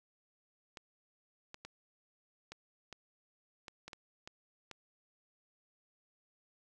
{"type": "clicks", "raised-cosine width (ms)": 0.2, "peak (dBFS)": -29, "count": 10, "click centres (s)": [0.772, 1.544, 1.65, 2.52, 2.927, 3.682, 3.88, 3.932, 4.275, 4.713], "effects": []}